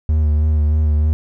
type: tone with vibrato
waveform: triangle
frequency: 76.2 Hz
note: D#2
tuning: 36 cents flat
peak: -10 dBFS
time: 0.09-1.13 s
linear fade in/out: 0 ms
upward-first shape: sine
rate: 3.2 Hz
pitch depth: 31 cents each way
effects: none